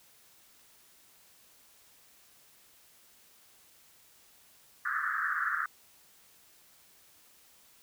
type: band-pass noise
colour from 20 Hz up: pink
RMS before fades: -32 dBFS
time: 4.85-5.66 s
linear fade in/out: 5 ms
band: 1200 to 1800 Hz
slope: 96 dB/octave
effects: white hiss -61 dBFS RMS until 7.82 s